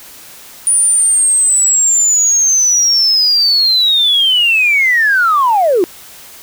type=linear sweep; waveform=sine; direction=down; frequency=9550 to 329.6 Hz; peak=-7 dBFS; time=0.67-5.84 s; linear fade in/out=0 ms; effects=tanh soft clip ceiling -3 dBFS + white hiss -36 dBFS RMS until 6.42 s